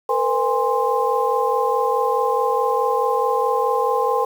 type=tone cluster; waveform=sine; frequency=459.3 / 504 / 818 / 1047 Hz; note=A#4 / B4 / G#5 / C6; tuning=-26 / +35 / -26 / +1 cents; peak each=-22 dBFS; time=0.09-4.25 s; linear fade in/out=5 ms; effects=7-bit